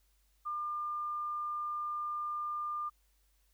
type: tone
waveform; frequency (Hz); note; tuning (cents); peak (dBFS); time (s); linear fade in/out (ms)
sine; 1200; D6; +37; -34; 0.45-2.9; 20
effects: added 50 Hz sine -69 dBFS peak until 3.53 s + white hiss -75 dBFS RMS until 3.53 s